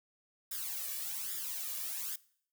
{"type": "noise with flanger", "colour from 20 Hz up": "blue", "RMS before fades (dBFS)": -39, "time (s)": [0.51, 2.16], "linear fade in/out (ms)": 5, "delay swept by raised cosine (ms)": [0.57, 1.77], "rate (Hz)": 1.2, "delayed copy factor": 0.95, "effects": ["noise-tail reverb RT60 0.6 s tail -21 dB re dry"]}